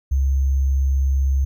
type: tone with sample-and-hold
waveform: sine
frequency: 67.8 Hz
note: C#2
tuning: 38 cents flat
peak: -15 dBFS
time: 0.11-1.45 s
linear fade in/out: 10 ms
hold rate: 6300 Hz
effects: none